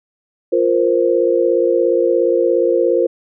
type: chord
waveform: sine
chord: F suspended fourth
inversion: none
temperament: equal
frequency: 349.2 / 466.2 / 523.3 Hz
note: F4 / Bb4 / C5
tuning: 0 / 0 / 0 cents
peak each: -16 dBFS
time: 0.52-3.07 s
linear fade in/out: 10 ms
effects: none